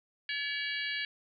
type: harmonic tone with a mistuned harmonic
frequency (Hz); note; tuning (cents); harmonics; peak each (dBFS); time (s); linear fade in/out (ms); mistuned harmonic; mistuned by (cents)
570; C#5; +48; 3 / 4 / 5 / 6 / 7 / 8; -36 / -38 / -40 / -42 / -43 / -44; 0.29-1.05; 2; 6; -68
effects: none